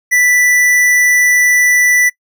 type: tone with hard clipping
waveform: sine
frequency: 1975.5 Hz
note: B6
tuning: in tune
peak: -9 dBFS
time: 0.11-2.1 s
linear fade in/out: 20 ms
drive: 17 dB
effects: noise-tail reverb RT60 0.1 s tail -23 dB re dry